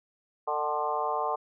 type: harmonic tone with a mistuned harmonic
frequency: 150 Hz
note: D3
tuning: 37 cents sharp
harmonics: 3 / 4 / 5 / 6 / 7 / 8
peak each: -35 / -35 / -32 / -34 / -32 / -37 dBFS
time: 0.47-1.36 s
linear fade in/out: 10 ms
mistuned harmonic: 6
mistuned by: -48 cents
effects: none